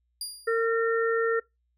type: tone with exponential decay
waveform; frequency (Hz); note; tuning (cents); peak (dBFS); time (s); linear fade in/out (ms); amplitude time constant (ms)
25% pulse; 4818; D8; +43; -25; 0.21-0.66; 2; 96
type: harmonic tone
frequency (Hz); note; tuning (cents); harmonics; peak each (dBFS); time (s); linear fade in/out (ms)
456.7; A#4; -36; 1 / 3 / 4; -23 / -30 / -31; 0.47-1.4; 10
effects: noise-tail reverb RT60 0.2 s tail -24 dB re dry + added 60 Hz sine -70 dBFS peak until 1.77 s